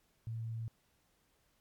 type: tone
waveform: sine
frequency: 113.5 Hz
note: A#2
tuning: 46 cents flat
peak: -37 dBFS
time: 0.27-0.68 s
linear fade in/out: 0 ms
effects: pink hiss -74 dBFS RMS until 1.6 s + MP3 96 kbps